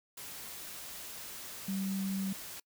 sine tone in noise, 193.4 Hz, G3, 23 cents flat, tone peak -32 dBFS, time 1.68-2.33 s, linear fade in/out 5 ms, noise white, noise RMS -45 dBFS, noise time 0.17-2.6 s, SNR +10 dB, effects noise-tail reverb RT60 0.1 s tail -26 dB re dry

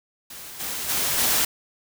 white noise with level steps, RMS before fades -39 / -30 / -24 / -21 dBFS, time 0.3-1.45 s, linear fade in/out 5 ms, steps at 0.59 / 0.88 / 1.17 s, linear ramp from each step 20 ms, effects none

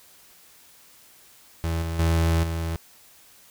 35% pulse tone with level steps, 82.41 Hz, E2, in tune, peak -22 / -25 / -17 / -24 dBFS, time 1.64-2.76 s, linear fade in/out 0 ms, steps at 1.82 / 1.99 / 2.43 s, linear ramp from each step 5 ms, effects white hiss -53 dBFS RMS until 3.5 s

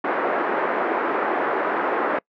pink band-pass noise, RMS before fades -23 dBFS, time 0.04-2.19 s, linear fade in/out 5 ms, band 330 to 1700 Hz, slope 24 dB/octave, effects noise-tail reverb RT60 0.1 s tail -26 dB re dry

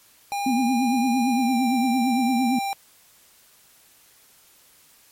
square tone with pitch glide, 806 to 791.2 Hz, G5 to G5, +48 to +16 cents, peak -25 dBFS, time 0.32-2.73 s, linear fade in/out 0 ms, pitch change -32 cents, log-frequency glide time 1.3-1.58 s
sine tone with vibrato, 247.2 Hz, B3, 2 cents sharp, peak -19 dBFS, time 0.46-2.59 s, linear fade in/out 5 ms, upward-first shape triangle, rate 8.8 Hz, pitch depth 150 cents each way
effects white hiss -55 dBFS RMS until 5.11 s + MP3 64 kbps

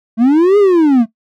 triangle linear two-way sweep, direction up then down, 215.6 to 420 to 215.6 Hz, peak -4 dBFS, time 0.17-1.06 s, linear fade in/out 50 ms, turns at 0.58 s, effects noise-tail reverb RT60 0.1 s tail -17 dB re dry

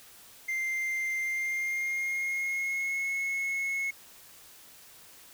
triangle tone with pitch glide, 2093 to 2182 Hz, C7 to C#7, 0 to -28 cents, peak -27 dBFS, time 0.48-3.91 s, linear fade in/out 10 ms, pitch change +72 cents, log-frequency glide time 1.18-3.08 s, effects white hiss -53 dBFS RMS until 5.33 s

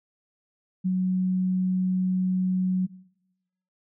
sine tone, 185 Hz, F#3, in tune, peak -21 dBFS, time 0.84-2.87 s, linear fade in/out 20 ms, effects noise-tail reverb RT60 0.9 s tail -21 dB re dry

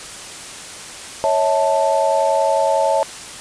sine chord, A major, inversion first, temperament equal with one note detuned, 554.4 / 645.3 / 880 Hz, C#5 / E5 / A5, 0 / -37 / 0 cents, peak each -18 dBFS, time 1.24-3.03 s, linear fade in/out 0 ms, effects white hiss -33 dBFS RMS until 3.4 s + resampled to 22050 Hz

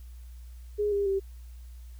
sine tone with pitch steps, 415.3 / 402.3 / 389.7 Hz, G#4 / G4 / G4, 0 / +45 / -10 cents, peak -24 dBFS, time 0.78-1.2 s, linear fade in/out 20 ms, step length 140 ms, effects added 60 Hz sine -42 dBFS peak until 1.99 s + white hiss -63 dBFS RMS until 1.99 s

